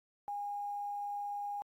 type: tone with quantisation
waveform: sine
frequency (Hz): 816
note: G#5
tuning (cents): -31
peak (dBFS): -36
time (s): 0.28-1.62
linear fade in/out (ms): 0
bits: 11
effects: AAC 48 kbps